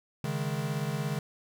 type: chord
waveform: square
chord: C# suspended second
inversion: none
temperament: equal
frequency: 138.59 / 155.56 / 207.7 Hz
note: C#3 / D#3 / G#3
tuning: 0 / 0 / 0 cents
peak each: -34 / -34 / -38 dBFS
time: 0.24-1.19 s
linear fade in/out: 2 ms
effects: none